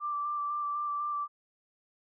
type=tone with vibrato; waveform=sine; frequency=1174.7 Hz; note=D6; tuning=in tune; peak=-30 dBFS; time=0-1.28 s; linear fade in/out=50 ms; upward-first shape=square; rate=4 Hz; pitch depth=13 cents each way; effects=none